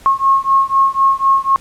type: beating tone pair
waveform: sine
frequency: 1083 / 1087 Hz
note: C#6 / C#6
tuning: -41 / -34 cents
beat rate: 4 Hz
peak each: -13 dBFS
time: 0.06-1.56 s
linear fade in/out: 0 ms
effects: pink hiss -43 dBFS RMS until 1.6 s + low-pass 12000 Hz 12 dB/octave